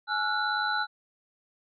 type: tone cluster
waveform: sine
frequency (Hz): 846 / 1361 / 1459 / 4001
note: G#5 / F6 / F#6 / B7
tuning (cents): +32 / -45 / -25 / +22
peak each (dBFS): -31 / -32 / -29 / -34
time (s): 0.07-0.87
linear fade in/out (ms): 50
effects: none